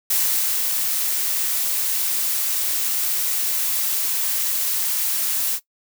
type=noise with ADSR envelope; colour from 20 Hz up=blue; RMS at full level=-19 dBFS; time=0.1-5.6 s; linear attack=6 ms; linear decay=490 ms; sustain=-3 dB; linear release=61 ms; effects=noise-tail reverb RT60 0.1 s tail -17 dB re dry